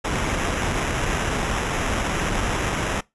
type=noise with sample-and-hold; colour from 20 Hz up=pink; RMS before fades=-24 dBFS; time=0.04-3.01 s; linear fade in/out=10 ms; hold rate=4410 Hz; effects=noise-tail reverb RT60 0.2 s tail -22 dB re dry + resampled to 24000 Hz